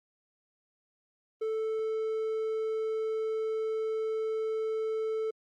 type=tone; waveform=triangle; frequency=440 Hz; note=A4; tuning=in tune; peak=-27 dBFS; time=1.41-5.31 s; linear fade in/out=10 ms; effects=Opus 32 kbps